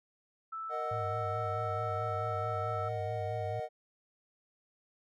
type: tone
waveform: sine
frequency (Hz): 1318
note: E6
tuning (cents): -1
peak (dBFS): -37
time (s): 0.52-2.89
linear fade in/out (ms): 10
type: chord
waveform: triangle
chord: D# minor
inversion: second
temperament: equal with one note detuned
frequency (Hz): 466.2 / 620.5 / 740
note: A#4 / D#5 / F#5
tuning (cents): 0 / -5 / 0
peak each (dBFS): -39 / -36 / -37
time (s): 0.69-3.69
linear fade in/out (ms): 50
type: tone with vibrato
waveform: sine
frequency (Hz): 103.83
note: G#2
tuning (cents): 0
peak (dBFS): -37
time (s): 0.91-3.6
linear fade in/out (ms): 5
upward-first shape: sine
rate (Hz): 4.6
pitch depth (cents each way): 98
effects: none